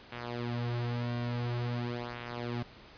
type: tone with flanger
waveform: sawtooth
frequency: 120.2 Hz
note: B2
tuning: 46 cents flat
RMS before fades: -35 dBFS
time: 0.12-2.63 s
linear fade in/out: 5 ms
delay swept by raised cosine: 0.2 to 6 ms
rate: 0.48 Hz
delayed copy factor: -0.75
effects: pink hiss -53 dBFS RMS until 2.97 s + resampled to 11025 Hz